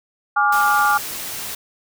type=chord; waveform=sine; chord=D diminished; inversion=second; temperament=equal with one note detuned; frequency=830.6 / 1174.7 / 1411.5 Hz; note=Ab5 / D6 / F6; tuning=0 / 0 / +18 cents; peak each=-18 dBFS; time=0.36-0.98 s; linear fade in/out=10 ms
type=noise; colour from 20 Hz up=white; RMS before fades=-29 dBFS; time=0.52-1.55 s; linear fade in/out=5 ms
effects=none